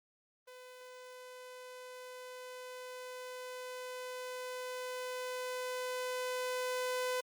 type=tone with level ramp; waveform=sawtooth; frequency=504 Hz; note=B4; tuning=35 cents sharp; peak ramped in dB=-47 to -29 dBFS; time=0.47-7.21 s; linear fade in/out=10 ms; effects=Opus 32 kbps